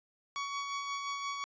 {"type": "tone with tremolo", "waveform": "sawtooth", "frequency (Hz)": 1124, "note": "C#6", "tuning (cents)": 24, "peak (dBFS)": -30, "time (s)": [0.36, 1.44], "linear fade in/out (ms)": 0, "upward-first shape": "sine", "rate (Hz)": 5.7, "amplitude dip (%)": 35, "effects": ["resampled to 16000 Hz"]}